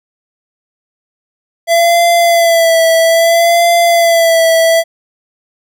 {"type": "tone with vibrato", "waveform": "square", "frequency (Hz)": 671, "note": "E5", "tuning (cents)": 31, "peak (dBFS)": -7, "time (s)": [1.67, 4.84], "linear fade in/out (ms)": 50, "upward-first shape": "sine", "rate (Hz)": 0.61, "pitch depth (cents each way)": 40, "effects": []}